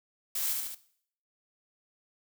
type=noise with echo; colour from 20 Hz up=blue; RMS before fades=-32 dBFS; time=0.35-0.53 s; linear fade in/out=5 ms; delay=73 ms; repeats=3; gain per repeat=-3 dB; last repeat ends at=0.749 s; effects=noise-tail reverb RT60 0.6 s tail -17 dB re dry